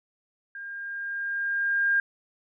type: tone with level ramp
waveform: sine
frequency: 1608 Hz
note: G6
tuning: 44 cents sharp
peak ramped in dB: -36 to -19 dBFS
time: 0.55-2 s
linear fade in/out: 2 ms
effects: none